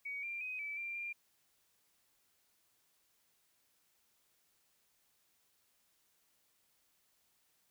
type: tone with pitch steps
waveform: sine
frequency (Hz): 2251 / 2378 / 2512 / 2308 / 2372 / 2391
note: C#7 / D7 / D#7 / D7 / D7 / D7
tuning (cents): +26 / +21 / +16 / -31 / +17 / +30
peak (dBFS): -39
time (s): 0.05-1.13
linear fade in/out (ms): 10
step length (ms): 180
effects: white hiss -75 dBFS RMS until 7.7 s